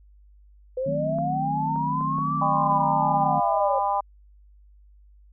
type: linear two-way sweep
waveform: sine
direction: up then down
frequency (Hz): 502 to 1174.7 to 536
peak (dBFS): -24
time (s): 0.77-3.79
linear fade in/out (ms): 5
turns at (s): 2.35
type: chord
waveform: sine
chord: D# diminished seventh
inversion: none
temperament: equal with one note detuned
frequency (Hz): 155.56 / 185 / 218.7 / 261.6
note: D#3 / F#3 / A3 / C4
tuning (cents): 0 / 0 / -10 / 0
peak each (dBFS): -29 / -35 / -35 / -33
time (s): 0.86-3.4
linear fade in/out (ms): 5
type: clicks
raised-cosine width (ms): 1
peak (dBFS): -26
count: 5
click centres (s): 1.186 / 1.76 / 2.01 / 2.185 / 2.718
type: harmonic tone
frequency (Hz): 200.5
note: G3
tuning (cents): +39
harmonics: 3 / 4 / 5 / 6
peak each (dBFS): -31 / -24 / -25 / -33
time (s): 2.41-4.01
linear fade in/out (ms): 10
effects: added 50 Hz sine -50 dBFS peak until 5.32 s